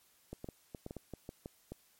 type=clicks; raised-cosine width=2 ms; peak=-29 dBFS; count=11; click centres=0.33 / 0.444 / 0.488 / 0.748 / 0.864 / 0.909 / 0.967 / 1.137 / 1.291 / 1.459 / 1.72 s; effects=white hiss -68 dBFS RMS until 1.99 s + MP3 64 kbps